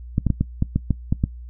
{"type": "clicks", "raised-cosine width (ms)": 5, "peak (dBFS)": -6, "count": 9, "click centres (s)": [0.181, 0.267, 0.303, 0.41, 0.624, 0.76, 0.907, 1.125, 1.239], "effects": ["noise-tail reverb RT60 0.1 s tail -20 dB re dry", "added 60 Hz sine -34 dBFS peak until 1.49 s"]}